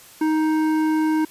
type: tone with hard clipping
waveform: triangle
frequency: 312.6 Hz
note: D#4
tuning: 8 cents sharp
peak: -19 dBFS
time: 0.21-1.25 s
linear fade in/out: 5 ms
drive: 15 dB
effects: white hiss -46 dBFS RMS until 1.3 s + resampled to 32000 Hz